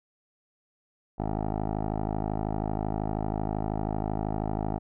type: tone with low-pass filter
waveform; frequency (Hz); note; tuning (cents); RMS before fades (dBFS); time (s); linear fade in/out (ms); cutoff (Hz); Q
10% pulse; 52.8; G#1; +29; -30; 1.18-4.79; 20; 750; 2.5
effects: none